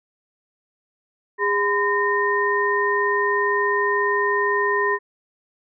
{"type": "tone cluster", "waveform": "sine", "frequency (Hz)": [408.4, 1015, 1837], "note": ["G#4", "B5", "A#6"], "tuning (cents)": [-29, 47, -26], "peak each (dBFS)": -22, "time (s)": [1.38, 4.99], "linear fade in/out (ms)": 50, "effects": []}